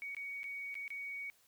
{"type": "tone with dropouts", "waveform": "sine", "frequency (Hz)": 2243, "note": "C#7", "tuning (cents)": 20, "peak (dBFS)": -40, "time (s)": [0.02, 1.3], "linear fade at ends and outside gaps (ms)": 0, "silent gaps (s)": [[0.148, 0.167], [0.432, 0.441], [0.743, 0.753], [0.879, 0.904]], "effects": ["white hiss -69 dBFS RMS until 1.47 s"]}